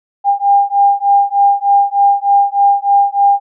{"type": "beating tone pair", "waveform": "sine", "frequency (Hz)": [801, 804.3], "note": ["G5", "G5"], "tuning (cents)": [37, 44], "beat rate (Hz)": 3.3, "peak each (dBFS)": -11, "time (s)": [0.24, 3.4], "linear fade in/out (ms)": 50, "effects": []}